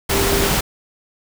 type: tone in noise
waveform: sine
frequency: 395.9 Hz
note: G4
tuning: 17 cents sharp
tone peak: -21 dBFS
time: 0.11-0.48 s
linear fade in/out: 10 ms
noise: pink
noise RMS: -18 dBFS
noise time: 0.09-0.61 s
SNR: -6 dB
effects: none

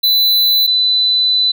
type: tone pair in turn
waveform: square / sine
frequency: 3999 / 3999 Hz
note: B7 / B7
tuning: +21 / +21 cents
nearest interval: unison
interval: 0 cents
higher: neither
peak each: -10 dBFS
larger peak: neither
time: 0.03-0.67 / 0.67-1.52 s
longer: second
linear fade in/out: 10 ms
effects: none

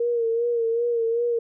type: tone with vibrato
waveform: sine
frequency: 466.2 Hz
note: A#4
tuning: in tune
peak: -20 dBFS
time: 0-1.39 s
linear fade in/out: 5 ms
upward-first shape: sine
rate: 2.6 Hz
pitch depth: 47 cents each way
effects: none

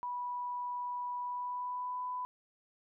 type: tone with pitch glide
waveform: sine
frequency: 981 to 997.6 Hz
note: B5 to B5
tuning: -12 to +17 cents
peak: -35 dBFS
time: 0.03-2.25 s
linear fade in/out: 0 ms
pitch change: +29 cents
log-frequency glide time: 1.19-2.03 s
effects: none

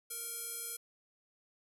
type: tone with band-pass filter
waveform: square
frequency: 465.4 Hz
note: A#4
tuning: 3 cents flat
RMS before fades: -42 dBFS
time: 0.1-0.77 s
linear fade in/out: 10 ms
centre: 11000 Hz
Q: 2.5
effects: none

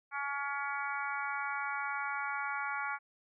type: harmonic tone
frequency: 281.9 Hz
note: C#4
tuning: 29 cents sharp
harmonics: 3 / 4 / 5 / 6 / 7 / 8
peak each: -40 / -40 / -38 / -45 / -46 / -42 dBFS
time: 0.11-2.99 s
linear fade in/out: 50 ms
effects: none

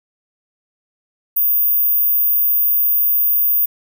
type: tone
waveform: sine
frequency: 14917 Hz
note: A#9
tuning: in tune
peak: -12 dBFS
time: 1.36-3.66 s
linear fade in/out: 10 ms
effects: none

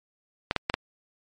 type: clicks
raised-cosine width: 0.3 ms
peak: -7 dBFS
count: 4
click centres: 0.511 / 0.563 / 0.699 / 0.741 s
effects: MP3 48 kbps

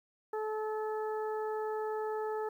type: harmonic tone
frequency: 432.2 Hz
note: A4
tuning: 31 cents flat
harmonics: 1 / 2 / 3 / 4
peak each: -34 / -39 / -45 / -50 dBFS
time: 0.33-2.49 s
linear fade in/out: 5 ms
effects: 11-bit

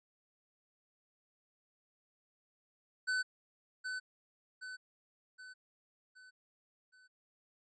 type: tone with echo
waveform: square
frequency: 1510 Hz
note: F#6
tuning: 35 cents sharp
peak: -32 dBFS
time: 3.07-3.23 s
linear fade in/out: 20 ms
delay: 770 ms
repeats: 5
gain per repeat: -6 dB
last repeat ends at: 7.08 s
effects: resampled to 16000 Hz

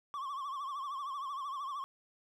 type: tone with vibrato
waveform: triangle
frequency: 1108.7 Hz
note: C#6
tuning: in tune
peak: -35 dBFS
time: 0.14-1.84 s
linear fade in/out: 0 ms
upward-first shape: triangle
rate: 13 Hz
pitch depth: 120 cents each way
effects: none

